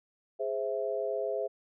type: chord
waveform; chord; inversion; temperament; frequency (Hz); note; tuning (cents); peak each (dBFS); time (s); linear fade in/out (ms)
sine; Ab augmented; none; equal; 415.3 / 523.3 / 659.3; Ab4 / C5 / E5; 0 / 0 / 0; -34; 0.39-1.48; 20
effects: none